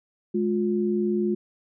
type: tone pair together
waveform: sine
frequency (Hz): 210.5 / 354.9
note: G#3 / F4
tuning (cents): +24 / +28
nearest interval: major sixth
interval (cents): 904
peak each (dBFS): -24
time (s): 0.34-1.35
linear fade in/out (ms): 10
effects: none